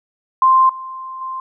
sine tone with level steps, 1046.5 Hz, C6, in tune, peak -8 / -27 / -23 dBFS, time 0.42-1.4 s, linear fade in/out 2 ms, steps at 0.69 / 1.21 s, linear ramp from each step 5 ms, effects none

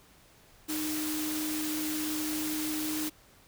sine tone in noise, 308 Hz, D#4, 17 cents flat, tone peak -32 dBFS, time 0.68-3.1 s, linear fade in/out 20 ms, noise white, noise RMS -36 dBFS, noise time 0.68-3.1 s, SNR +1 dB, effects pink hiss -59 dBFS RMS until 3.47 s

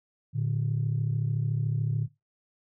sine tone pair together, 113.6 / 147.3 Hz, A#2 / D3, -44 / +6 cents, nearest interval major third, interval 450 cents, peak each -27 dBFS, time 0.33-2.08 s, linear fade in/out 50 ms, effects noise-tail reverb RT60 0.2 s tail -17 dB re dry + tanh soft clip ceiling -19 dBFS

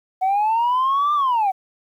sine linear two-way sweep, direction up then down, 738 to 1200 to 738 Hz, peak -14 dBFS, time 0.21-1.52 s, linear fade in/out 20 ms, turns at 1.14 s, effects tanh soft clip ceiling -14 dBFS + 9-bit

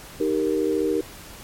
sine chord, Eb major, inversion none, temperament equal, 311.1 / 392 / 466.2 Hz, Eb4 / G4 / Bb4, 0 / 0 / 0 cents, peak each -24 dBFS, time 0.2-1.01 s, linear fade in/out 5 ms, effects pink hiss -42 dBFS RMS until 1.43 s + MP3 64 kbps

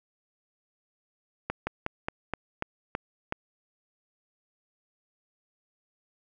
slowing click train, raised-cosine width 0.5 ms, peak -14 dBFS, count 8, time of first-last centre 1.5-3.324 s, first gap 170 ms, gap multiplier 1.14, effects none

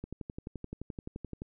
click train, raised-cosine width 3 ms, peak -26 dBFS, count 17, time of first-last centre 0.04-1.419 s, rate 11.6 Hz, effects none

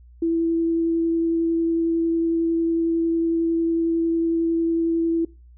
sine tone with vibrato, 331.5 Hz, E4, 10 cents sharp, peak -18 dBFS, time 0.22-5.25 s, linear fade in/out 5 ms, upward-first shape triangle, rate 11 Hz, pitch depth 9 cents each way, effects noise-tail reverb RT60 0.3 s tail -22 dB re dry + added 60 Hz sine -45 dBFS peak until 5.57 s

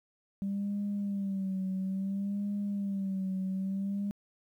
sine tone with vibrato, 196 Hz, G3, in tune, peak -29 dBFS, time 0.42-4.11 s, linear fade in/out 0 ms, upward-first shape sine, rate 0.59 Hz, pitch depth 65 cents each way, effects tanh soft clip ceiling -27 dBFS + 11-bit

